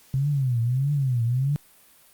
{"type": "tone with vibrato", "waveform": "sine", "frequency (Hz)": 130.1, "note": "C3", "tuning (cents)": -9, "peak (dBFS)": -20, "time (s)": [0.14, 1.56], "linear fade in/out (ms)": 0, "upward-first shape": "triangle", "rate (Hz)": 1.6, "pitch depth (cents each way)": 230, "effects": ["white hiss -55 dBFS RMS until 2.13 s", "Opus 48 kbps"]}